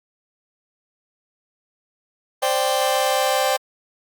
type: chord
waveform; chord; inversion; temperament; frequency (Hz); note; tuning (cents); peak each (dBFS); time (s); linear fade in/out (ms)
sawtooth; C suspended second; none; just; 523.3 / 588.7 / 784.9; C5 / D5 / G5; 0 / +4 / +2; -18 / -19 / -17; 2.42-3.57; 10
effects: Opus 32 kbps